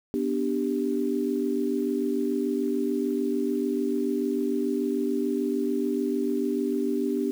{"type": "chord", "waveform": "sine", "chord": "G major", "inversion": "first", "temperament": "equal", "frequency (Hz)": [246.9, 293.7, 392], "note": ["B3", "D4", "G4"], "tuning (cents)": [0, 0, 0], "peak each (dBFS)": -28, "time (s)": [0.14, 7.31], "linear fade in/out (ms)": 0, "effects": ["8-bit"]}